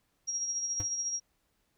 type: tone with tremolo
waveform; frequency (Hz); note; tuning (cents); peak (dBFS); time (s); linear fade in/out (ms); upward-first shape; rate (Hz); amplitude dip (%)
sine; 5640; F8; +16; -29; 0.27-1.2; 20; sine; 14; 45
type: tone with exponential decay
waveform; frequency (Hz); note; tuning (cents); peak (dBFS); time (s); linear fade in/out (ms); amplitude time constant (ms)
square; 101.6; G#2; -38; -30; 0.8-0.88; 0; 16
effects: pink hiss -75 dBFS RMS until 1.77 s